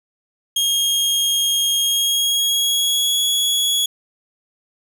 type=tone with pitch glide; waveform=sawtooth; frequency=3250 to 3359 Hz; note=G#7 to G#7; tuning=-38 to +19 cents; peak=-13 dBFS; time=0.56-3.86 s; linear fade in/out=5 ms; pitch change=+57 cents; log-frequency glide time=1.78-3.21 s; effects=none